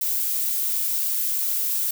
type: noise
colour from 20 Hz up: violet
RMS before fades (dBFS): -24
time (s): 0.01-1.91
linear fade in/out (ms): 5
effects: none